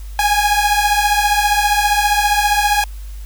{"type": "beating tone pair", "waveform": "sawtooth", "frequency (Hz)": [819, 834], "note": ["G#5", "G#5"], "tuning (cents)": [-24, 7], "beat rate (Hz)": 15, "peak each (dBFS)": -12, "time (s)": [0.19, 2.84], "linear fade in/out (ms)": 2, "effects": ["added 50 Hz sine -27 dBFS peak until 3.25 s", "white hiss -46 dBFS RMS until 3.25 s"]}